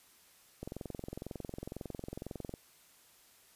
click train, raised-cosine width 2 ms, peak -27 dBFS, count 43, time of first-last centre 0.63-2.539 s, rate 22 Hz, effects white hiss -63 dBFS RMS until 3.55 s + resampled to 32000 Hz

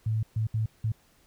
sine tone bursts at uneven times, 110 Hz, A2, in tune, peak -24 dBFS, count 4, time 0.06-0.23 / 0.36-0.47 / 0.54-0.66 / 0.84-0.92 s, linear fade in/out 5 ms, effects pink hiss -63 dBFS RMS until 1.26 s

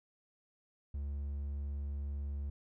triangle tone, 71 Hz, C#2, 42 cents sharp, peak -34 dBFS, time 0.94-2.5 s, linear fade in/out 5 ms, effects none

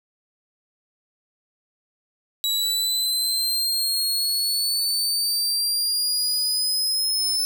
sawtooth exponential sweep, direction up, 3893 to 5274 Hz, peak -18 dBFS, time 2.44-7.45 s, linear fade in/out 0 ms, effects none

